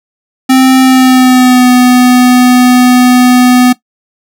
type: tone with pitch glide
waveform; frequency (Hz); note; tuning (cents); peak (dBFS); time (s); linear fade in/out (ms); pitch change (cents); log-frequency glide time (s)
square; 261 to 249.4; C4 to B3; -4 to +17; -3; 0.49-3.73; 10; -79; 0.82-1.69
effects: noise-tail reverb RT60 0.1 s tail -17 dB re dry